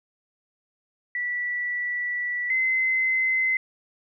sine tone pair in turn, 1957 / 2054 Hz, B6 / C7, -16 / -33 cents, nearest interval minor second, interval 83 cents, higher second, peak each -25 / -20 dBFS, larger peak second, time 1.15-2.5 / 2.5-3.57 s, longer first, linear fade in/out 2 ms, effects none

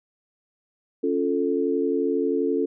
sine chord, Db augmented, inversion none, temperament equal, 277.2 / 349.2 / 440 Hz, Db4 / F4 / A4, 0 / 0 / 0 cents, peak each -25 / -26 / -24 dBFS, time 1.03-2.66 s, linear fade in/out 10 ms, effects none

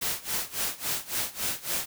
white noise with tremolo, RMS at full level -28 dBFS, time 0.01-1.86 s, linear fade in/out 10 ms, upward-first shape sine, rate 3.6 Hz, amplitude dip 90%, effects none

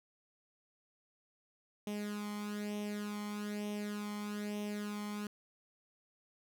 sawtooth tone with flanger, 207.7 Hz, G#3, in tune, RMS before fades -40 dBFS, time 1.87-5.27 s, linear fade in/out 2 ms, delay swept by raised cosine 0.33 to 0.94 ms, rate 1.1 Hz, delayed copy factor +0.7, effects none

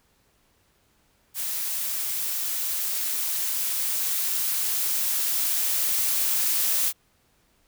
blue noise with level ramp, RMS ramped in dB -29 to -23 dBFS, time 1.34-6.93 s, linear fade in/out 50 ms, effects pink hiss -65 dBFS RMS until 7.67 s

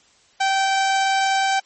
sawtooth tone, 776 Hz, G5, 18 cents flat, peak -13 dBFS, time 0.4-1.6 s, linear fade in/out 10 ms, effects white hiss -56 dBFS RMS until 1.65 s + MP3 32 kbps

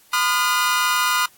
sawtooth tone cluster, 1009 / 1227 / 1427 Hz, B5 / D#6 / F6, +37 / -25 / +37 cents, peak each -18 dBFS, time 0.13-1.26 s, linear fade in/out 5 ms, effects white hiss -53 dBFS RMS until 1.37 s + AAC 64 kbps

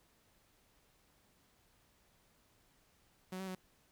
sawtooth tone with pitch steps, 185.6 / 190.4 / 185.5 Hz, F#3 / F#3 / F#3, +6 / +50 / +5 cents, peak -37 dBFS, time 3.32-3.551 s, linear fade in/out 5 ms, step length 77 ms, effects pink hiss -71 dBFS RMS until 3.91 s

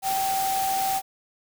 sine tone in noise, 773 Hz, G5, 24 cents flat, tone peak -23 dBFS, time 0.02-1.02 s, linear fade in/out 50 ms, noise white, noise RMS -31 dBFS, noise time 0.02-1.02 s, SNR +5 dB, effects none

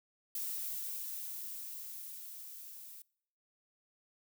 violet noise with level ramp, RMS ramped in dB -38 to -51 dBFS, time 0.35-3.02 s, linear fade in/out 2 ms, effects noise-tail reverb RT60 0.7 s tail -25 dB re dry

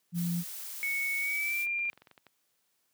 sine tone, 172.8 Hz, F3, 18 cents flat, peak -28 dBFS, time 0.12-0.44 s, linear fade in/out 50 ms
blue noise, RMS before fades -41 dBFS, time 0.14-1.67 s, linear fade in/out 50 ms
sine tone with pitch glide, 2217 to 2390 Hz, C#7 to D7, 0 to +30 cents, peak -29 dBFS, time 0.83-1.9 s, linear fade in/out 0 ms, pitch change +130 cents, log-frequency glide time 1.18-1.67 s
clicks, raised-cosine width 0.3 ms, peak -37 dBFS, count 11, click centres 1.669 / 1.792 / 1.854 / 1.891 / 1.931 / 1.976 / 2.02 / 2.072 / 2.113 / 2.178 / 2.267 s
effects white hiss -75 dBFS RMS until 2.93 s + high-pass 100 Hz 12 dB/octave

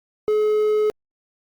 triangle tone with quantisation, 426.1 Hz, G#4, 44 cents sharp, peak -14 dBFS, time 0.28-0.9 s, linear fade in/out 0 ms, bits 7, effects Opus 48 kbps

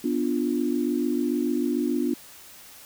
sine chord, B diminished, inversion none, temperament equal, 246.9 / 293.7 / 349.2 Hz, B3 / D4 / F4, 0 / 0 / 0 cents, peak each -26 / -26 / -28 dBFS, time 0.04-2.14 s, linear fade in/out 5 ms, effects white hiss -47 dBFS RMS until 2.85 s

